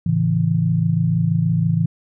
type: chord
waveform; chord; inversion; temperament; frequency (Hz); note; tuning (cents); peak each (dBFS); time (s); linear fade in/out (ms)
sine; A major; none; equal; 110 / 138.59 / 164.81; A2 / C#3 / E3; 0 / 0 / 0; -21 / -22 / -17; 0.06-1.86; 5
effects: none